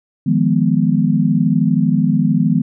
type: chord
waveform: sine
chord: F half-diminished seventh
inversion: third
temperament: equal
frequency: 155.56 / 174.61 / 207.7 / 246.9 Hz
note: Eb3 / F3 / Ab3 / Cb4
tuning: 0 / 0 / 0 / 0 cents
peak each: -17 dBFS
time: 0.26-2.62 s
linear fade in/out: 10 ms
effects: none